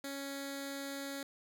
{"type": "tone with notch filter", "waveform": "10% pulse", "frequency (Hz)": 277.2, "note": "C#4", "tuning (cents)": 0, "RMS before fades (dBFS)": -42, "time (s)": [0.04, 1.23], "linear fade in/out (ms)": 2, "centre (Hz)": 990, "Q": 0.92, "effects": []}